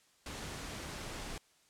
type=noise; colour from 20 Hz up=pink; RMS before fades=-43 dBFS; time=0.26-1.38 s; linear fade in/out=2 ms; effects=white hiss -68 dBFS RMS until 1.69 s + low-pass 9000 Hz 12 dB/octave